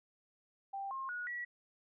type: tone with pitch steps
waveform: sine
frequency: 787 / 1068 / 1455 / 1933 Hz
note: G5 / C6 / F#6 / B6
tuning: +7 / +35 / -29 / -38 cents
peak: -38 dBFS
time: 0.73-1.45 s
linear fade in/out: 10 ms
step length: 180 ms
effects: none